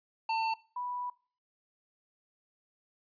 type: tone pair in turn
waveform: square / sine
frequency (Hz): 896 / 984.7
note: A5 / B5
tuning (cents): +31 / -5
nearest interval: major second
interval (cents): 164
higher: second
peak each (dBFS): -29 / -34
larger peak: first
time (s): 0.29-0.54 / 0.76-1.1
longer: second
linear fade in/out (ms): 5
effects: noise-tail reverb RT60 0.4 s tail -20 dB re dry + resampled to 11025 Hz